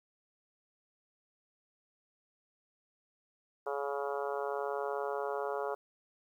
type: harmonic tone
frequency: 140.7 Hz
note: C#3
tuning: 26 cents sharp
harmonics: 3 / 4 / 5 / 6 / 7 / 8 / 9 / 10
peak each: -37 / -39 / -41 / -43 / -44 / -45 / -46 / -47 dBFS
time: 3.66-5.75 s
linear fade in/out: 10 ms
effects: 11-bit